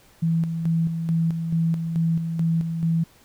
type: tone with tremolo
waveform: sine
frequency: 164.81 Hz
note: E3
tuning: in tune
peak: -18 dBFS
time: 0.22-3.04 s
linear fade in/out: 10 ms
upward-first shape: square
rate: 2.3 Hz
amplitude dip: 50%
effects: pink hiss -55 dBFS RMS until 3.24 s